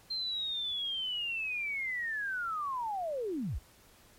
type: linear sweep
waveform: sine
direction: down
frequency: 4175 to 34.02 Hz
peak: -32 dBFS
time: 0.1-3.59 s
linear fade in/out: 10 ms
effects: pink hiss -60 dBFS RMS until 4.18 s + MP3 64 kbps